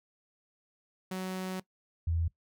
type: tone pair in turn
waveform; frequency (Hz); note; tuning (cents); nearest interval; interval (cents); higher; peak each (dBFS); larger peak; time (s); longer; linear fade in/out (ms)
sawtooth / sine; 186.5 / 83.08; F#3 / E2; +14 / +14; octave + major second; 1400; first; -30 / -27; second; 1.11-1.6 / 2.07-2.28; first; 5
effects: noise-tail reverb RT60 0.1 s tail -19 dB re dry